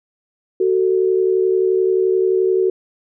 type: tone pair together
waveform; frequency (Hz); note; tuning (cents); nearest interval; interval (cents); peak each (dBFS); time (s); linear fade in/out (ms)
sine; 374.9 / 446.4; F#4 / A4; +23 / +25; minor third; 302; -14 / -19; 0.6-2.7; 5
effects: none